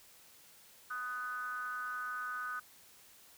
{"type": "ring-modulated tone", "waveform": "triangle", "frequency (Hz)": 125.2, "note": "B2", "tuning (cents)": 24, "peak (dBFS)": -32, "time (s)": [0.9, 2.6], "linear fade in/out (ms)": 10, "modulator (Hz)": 1370, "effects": ["white hiss -60 dBFS RMS until 3.37 s"]}